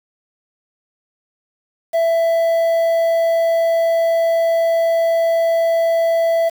triangle tone with quantisation, 664 Hz, E5, 12 cents sharp, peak -11 dBFS, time 1.93-6.5 s, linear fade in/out 20 ms, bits 6, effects none

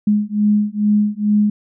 sine beating tone pair, 207.7 / 210 Hz, G#3 / G#3, 0 / +19 cents, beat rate 2.3 Hz, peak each -16 / -16 dBFS, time 0.07-1.5 s, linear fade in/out 5 ms, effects none

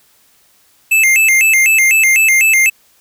square tone with vibrato, 2353 Hz, D7, 3 cents sharp, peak -8 dBFS, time 0.91-2.7 s, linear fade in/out 10 ms, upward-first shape square, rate 4 Hz, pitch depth 190 cents each way, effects white hiss -52 dBFS RMS until 3 s

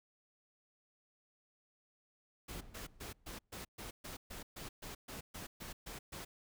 pink noise bursts, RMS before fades -47 dBFS, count 15, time 2.48-6.25 s, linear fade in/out 10 ms, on 130 ms, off 130 ms
brown noise with exponential decay, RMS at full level -47 dBFS, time 2.49-3.69 s, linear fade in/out 5 ms, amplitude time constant 260 ms
effects none

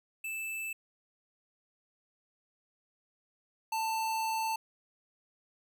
square tone pair in turn, 2637 / 888.7 Hz, E7 / A5, 0 / +17 cents, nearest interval octave + perfect fifth, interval 1883 cents, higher first, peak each -36 / -31 dBFS, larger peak second, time 0.24-0.73 / 3.72-4.56 s, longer second, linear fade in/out 5 ms, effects none

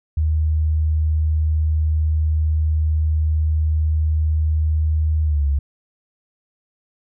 sine tone with pitch glide, 77.78 to 70.1 Hz, D#2 to C#2, 0 to +20 cents, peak -15 dBFS, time 0.17-5.59 s, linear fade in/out 5 ms, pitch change -180 cents, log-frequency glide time 5.24-5.47 s, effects none

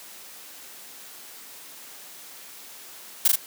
blue noise with echo, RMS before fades -17 dBFS, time 3.25-3.28 s, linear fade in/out 5 ms, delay 39 ms, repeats 2, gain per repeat -2 dB, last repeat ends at 3.358 s, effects white hiss -44 dBFS RMS until 3.46 s + high-pass 200 Hz 12 dB/octave

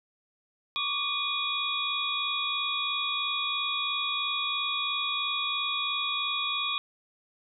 sine tone cluster, 1116 / 1179 / 2453 / 3384 / 3761 Hz, C#6 / D6 / D#7 / G#7 / A#7, +11 / +6 / -25 / +32 / +15 cents, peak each -36 / -37 / -33 / -31 / -35 dBFS, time 0.76-6.78 s, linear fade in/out 0 ms, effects none

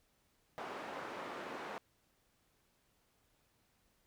white band-pass noise, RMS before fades -45 dBFS, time 0.58-1.78 s, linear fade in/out 0 ms, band 250 to 1200 Hz, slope 12 dB/octave, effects pink hiss -75 dBFS RMS until 4.06 s

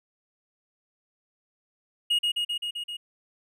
triangle tone with echo, 2873 Hz, F7, 48 cents sharp, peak -19 dBFS, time 2.1-2.19 s, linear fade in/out 10 ms, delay 130 ms, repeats 6, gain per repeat -2 dB, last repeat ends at 2.97 s, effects none

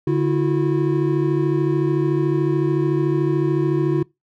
triangle tone cluster, 145.1 / 328.8 / 362.5 Hz, D3 / E4 / F#4, -21 / -4 / -35 cents, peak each -18 / -19 / -19 dBFS, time 0.07-4.03 s, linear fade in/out 5 ms, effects noise-tail reverb RT60 0.2 s tail -23 dB re dry

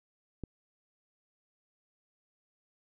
click, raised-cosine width 3 ms, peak -25 dBFS, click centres 0.437 s, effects none

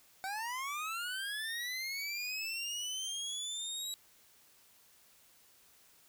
25% pulse linear sweep, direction up, 750 to 3890 Hz, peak -33 dBFS, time 0.24-3.94 s, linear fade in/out 0 ms, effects white hiss -64 dBFS RMS until 6.08 s

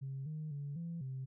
sine tone with pitch steps, 135.3 / 154.5 / 142.9 / 168.2 / 131.8 Hz, C#3 / D#3 / D3 / E3 / C3, -42 / -12 / -47 / +35 / +13 cents, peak -38 dBFS, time 0.01-1.26 s, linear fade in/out 20 ms, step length 250 ms, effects tanh soft clip ceiling -35 dBFS

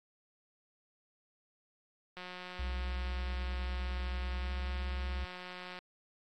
click train, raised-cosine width 0.3 ms, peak -29 dBFS, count 656, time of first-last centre 2.17-5.789 s, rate 181 Hz
triangle tone with pitch glide, 63.5 to 65.93 Hz, B1 to C2, +49 to +14 cents, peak -32 dBFS, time 2.59-5.25 s, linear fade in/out 5 ms, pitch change +65 cents, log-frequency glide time 4.38-4.51 s
effects AAC 64 kbps

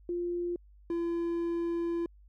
sine / triangle tone pair in turn, 349.2 / 339.5 Hz, F4 / F4, 0 / -49 cents, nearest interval unison, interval 49 cents, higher first, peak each -30 / -27 dBFS, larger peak second, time 0.09-0.56 / 0.9-2.06 s, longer second, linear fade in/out 2 ms, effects added 50 Hz sine -54 dBFS peak until 2.28 s

